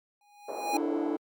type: tone with exponential growth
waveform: square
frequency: 822 Hz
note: G#5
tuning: 18 cents flat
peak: -25 dBFS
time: 0.21-0.77 s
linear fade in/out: 2 ms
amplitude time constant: 120 ms
type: band-pass noise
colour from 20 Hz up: white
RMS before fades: -38 dBFS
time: 0.48-1.17 s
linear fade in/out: 10 ms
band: 350 to 750 Hz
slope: 24 dB/octave
type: chord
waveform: triangle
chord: D suspended second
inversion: none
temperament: equal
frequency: 293.7 / 329.6 / 440 Hz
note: D4 / E4 / A4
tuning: 0 / 0 / 0 cents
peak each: -29 / -29 / -33 dBFS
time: 0.73-1.17 s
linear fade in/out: 10 ms
effects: MP3 96 kbps